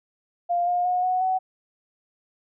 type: tone with pitch steps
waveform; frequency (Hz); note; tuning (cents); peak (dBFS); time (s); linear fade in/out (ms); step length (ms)
sine; 698.5 / 711.1 / 724 / 737 / 750.4; F5 / F5 / F#5 / F#5 / F#5; 0 / +31 / -38 / -7 / +24; -20; 0.49-1.39; 20; 180
effects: none